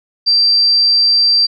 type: tone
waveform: sine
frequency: 4699 Hz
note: D8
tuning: in tune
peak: -8 dBFS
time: 0.26-1.47 s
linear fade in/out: 20 ms
effects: none